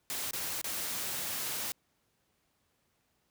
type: noise with dropouts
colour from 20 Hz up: white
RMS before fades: -36 dBFS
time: 0.1-1.72 s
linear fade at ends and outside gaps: 0 ms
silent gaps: 0.309-0.333 / 0.614-0.643 s
effects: pink hiss -75 dBFS RMS until 3.3 s + high-pass 60 Hz 12 dB/octave